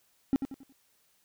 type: tone with echo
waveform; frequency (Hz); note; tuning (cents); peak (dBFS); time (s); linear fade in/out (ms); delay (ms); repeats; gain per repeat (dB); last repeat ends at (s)
triangle; 270.8; C#4; -40; -18; 0.33-0.36; 0; 91; 4; -9; 0.724
effects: tanh soft clip ceiling -17 dBFS + white hiss -69 dBFS RMS until 1.24 s